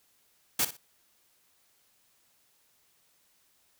white noise with echo, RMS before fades -26 dBFS, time 0.59-0.65 s, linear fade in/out 5 ms, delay 60 ms, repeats 2, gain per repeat -13 dB, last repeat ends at 0.77 s, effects white hiss -68 dBFS RMS until 3.79 s

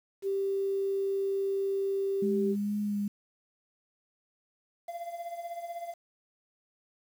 sine tone, 392 Hz, G4, in tune, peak -27 dBFS, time 0.22-2.56 s, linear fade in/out 50 ms
sine tone with vibrato, 205.8 Hz, G#3, 16 cents flat, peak -28 dBFS, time 2.22-3.08 s, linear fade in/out 5 ms, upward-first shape sine, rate 2.2 Hz, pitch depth 18 cents each way
triangle tone with tremolo, 686 Hz, F5, 31 cents flat, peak -31 dBFS, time 4.88-5.94 s, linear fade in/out 5 ms, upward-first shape triangle, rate 16 Hz, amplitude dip 75%
effects 9-bit

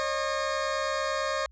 20% pulse tone pair together, 542 / 610.9 Hz, C#5 / D#5, -39 / -32 cents, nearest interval major second, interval 207 cents, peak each -25 dBFS, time 0-1.46 s, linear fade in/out 0 ms, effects added 60 Hz sine -52 dBFS peak until 1.51 s + resampled to 16000 Hz

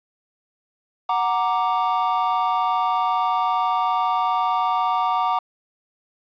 triangle chord, Gb augmented, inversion none, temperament equal, 740 / 932.3 / 1174.7 Hz, Gb5 / Bb5 / D6, 0 / 0 / 0 cents, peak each -21 dBFS, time 1.09-5.39 s, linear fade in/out 5 ms, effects resampled to 11025 Hz + 8-bit

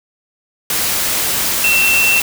sine tone in noise, 2697 Hz, E7, 39 cents sharp, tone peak -11 dBFS, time 1.64-2.2 s, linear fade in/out 2 ms, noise white, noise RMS -17 dBFS, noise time 0.7-2.22 s, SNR +3 dB, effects none

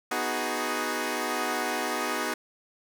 10% pulse chord, G# minor seventh, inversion first, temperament equal, 246.9 / 311.1 / 370 / 415.3 Hz, B3 / D#4 / F#4 / G#4, 0 / 0 / 0 / 0 cents, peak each -25 dBFS, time 0.11-2.34 s, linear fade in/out 5 ms, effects none

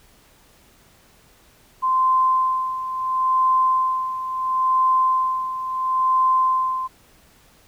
sine tone with tremolo, 1038 Hz, C6, 14 cents flat, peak -14 dBFS, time 1.82-6.88 s, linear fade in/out 20 ms, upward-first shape sine, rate 0.73 Hz, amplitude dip 70%, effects pink hiss -54 dBFS RMS until 7.67 s

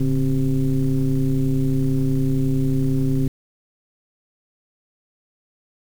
sine tone with frequency modulation, 140.5 Hz, C#3, 24 cents sharp, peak -16 dBFS, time 0-3.28 s, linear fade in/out 5 ms, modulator 125 Hz, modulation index 1.3, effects 7-bit

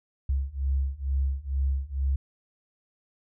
sine beating tone pair, 66.8 / 69 Hz, C2 / C#2, +36 / -7 cents, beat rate 2.2 Hz, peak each -28 / -27 dBFS, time 0.29-2.16 s, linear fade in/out 5 ms, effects none

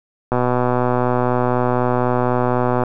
click train, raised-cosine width 1 ms, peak -4 dBFS, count 313, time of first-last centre 0.32-2.836 s, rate 124 Hz, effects none

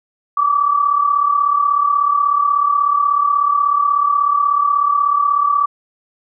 sine tone pair together, 1150 / 1186.4 Hz, D6 / D6, -37 / +17 cents, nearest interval minor second, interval 54 cents, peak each -13 / -18 dBFS, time 0.37-5.66 s, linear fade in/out 5 ms, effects none

